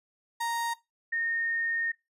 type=tone pair in turn; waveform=35% pulse / sine; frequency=932.3 / 1839.5 Hz; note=A#5 / A#6; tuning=0 / -24 cents; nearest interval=octave; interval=1176 cents; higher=second; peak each=-27 dBFS; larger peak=neither; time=0.4-0.74 / 1.12-1.92 s; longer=second; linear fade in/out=10 ms; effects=noise-tail reverb RT60 0.2 s tail -19 dB re dry + resampled to 32000 Hz